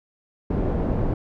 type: low-pass noise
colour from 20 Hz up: pink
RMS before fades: -23 dBFS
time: 0.5-1.14 s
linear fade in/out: 5 ms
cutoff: 530 Hz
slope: 12 dB/octave
effects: none